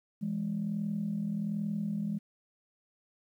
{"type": "tone pair together", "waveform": "sine", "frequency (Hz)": [166.45, 207.7], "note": ["E3", "G#3"], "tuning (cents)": [17, 0], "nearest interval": "major third", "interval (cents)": 383, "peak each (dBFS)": [-35, -31], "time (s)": [0.21, 2.19], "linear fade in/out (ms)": 20, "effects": ["tanh soft clip ceiling -24 dBFS", "11-bit"]}